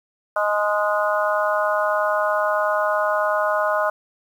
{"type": "harmonic tone with a mistuned harmonic", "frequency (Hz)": 207.7, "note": "G#3", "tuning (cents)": 0, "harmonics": [3, 4, 5, 6, 7], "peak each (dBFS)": [-21, -28, -25, -25, -26], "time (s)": [0.36, 3.9], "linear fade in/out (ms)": 5, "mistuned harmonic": 4, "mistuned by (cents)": 19, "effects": ["8-bit"]}